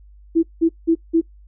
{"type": "tone bursts", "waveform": "sine", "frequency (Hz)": 329.6, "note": "E4", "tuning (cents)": 0, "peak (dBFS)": -11, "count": 4, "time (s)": [0.35, 1.214], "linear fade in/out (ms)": 20, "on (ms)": 81, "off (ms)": 180, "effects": ["noise-tail reverb RT60 0.1 s tail -21 dB re dry", "added 50 Hz sine -43 dBFS peak until 1.47 s"]}